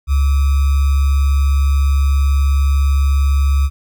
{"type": "tone with sample-and-hold", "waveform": "sine", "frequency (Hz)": 69.5, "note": "C#2", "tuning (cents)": 5, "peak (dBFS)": -10, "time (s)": [0.07, 3.7], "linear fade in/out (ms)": 50, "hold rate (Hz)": 1225, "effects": []}